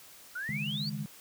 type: exponential sweep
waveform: sine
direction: up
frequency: 1400 to 4768 Hz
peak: -34 dBFS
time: 0.35-0.9 s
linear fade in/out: 10 ms
type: chord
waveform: sine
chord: C# suspended second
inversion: none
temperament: equal with one note detuned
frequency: 140.12 / 155.56 / 207.7 Hz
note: C#3 / D#3 / G#3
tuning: +19 / 0 / 0 cents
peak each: -38 / -38 / -37 dBFS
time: 0.49-1.06 s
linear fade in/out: 0 ms
effects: white hiss -53 dBFS RMS until 1.2 s + high-pass 60 Hz 12 dB/octave